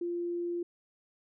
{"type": "tone", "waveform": "sine", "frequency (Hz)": 346.7, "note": "F4", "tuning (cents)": -13, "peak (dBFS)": -31, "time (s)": [0.01, 0.63], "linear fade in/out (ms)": 5, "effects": []}